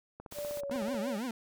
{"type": "click train", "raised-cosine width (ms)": 1, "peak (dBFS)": -31, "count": 13, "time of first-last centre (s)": [0.2, 0.945], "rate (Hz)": 16.1}
{"type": "noise", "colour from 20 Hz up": "white", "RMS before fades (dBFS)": -47, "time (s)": [0.31, 0.61], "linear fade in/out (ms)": 10}
{"type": "tone with pitch glide", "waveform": "sine", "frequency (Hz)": [584, 560.5], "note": ["D5", "C#5"], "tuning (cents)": [-10, 19], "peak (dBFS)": -35, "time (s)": [0.34, 1.19], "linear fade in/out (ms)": 50, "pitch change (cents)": -71, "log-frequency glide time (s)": [0.57, 0.65]}
{"type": "tone with vibrato", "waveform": "40% pulse", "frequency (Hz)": 230, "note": "A#3", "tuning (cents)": -23, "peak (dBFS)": -33, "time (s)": [0.71, 1.31], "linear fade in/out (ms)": 2, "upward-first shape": "triangle", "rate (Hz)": 6, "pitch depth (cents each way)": 280}
{"effects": []}